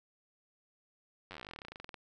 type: slowing click train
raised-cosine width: 0.3 ms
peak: -29 dBFS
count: 26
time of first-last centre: 1.31-1.942 s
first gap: 10 ms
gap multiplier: 1.07
effects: none